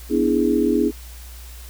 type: chord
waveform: sine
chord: E dominant seventh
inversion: second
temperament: equal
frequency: 246.9 / 293.7 / 329.6 / 415.3 Hz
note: B3 / D4 / E4 / G#4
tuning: 0 / 0 / 0 / 0 cents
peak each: -21 dBFS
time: 0.09-0.92 s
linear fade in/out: 50 ms
effects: added 60 Hz sine -36 dBFS peak until 1.69 s + white hiss -44 dBFS RMS until 1.69 s